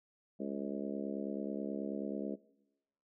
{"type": "harmonic tone with a mistuned harmonic", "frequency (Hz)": 69.3, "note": "C#2", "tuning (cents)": 0, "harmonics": [3, 4, 5, 6, 7, 8, 9], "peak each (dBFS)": [-40, -42, -44, -46, -47, -48, -49], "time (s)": [0.39, 2.36], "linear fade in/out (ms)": 20, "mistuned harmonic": 9, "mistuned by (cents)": 26, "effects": ["noise-tail reverb RT60 0.9 s tail -20 dB re dry"]}